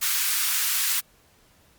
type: high-pass noise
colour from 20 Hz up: white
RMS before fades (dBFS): -24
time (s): 0.01-1.01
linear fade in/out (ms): 20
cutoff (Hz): 1200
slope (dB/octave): 24
effects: pink hiss -59 dBFS RMS until 1.78 s + Opus 48 kbps